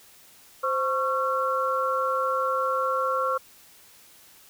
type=tone cluster; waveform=sine; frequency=521 / 1105 / 1360 Hz; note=C5 / C#6 / F6; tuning=-7 / -6 / -46 cents; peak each=-27 dBFS; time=0.63-3.38 s; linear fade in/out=10 ms; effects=white hiss -53 dBFS RMS until 4.49 s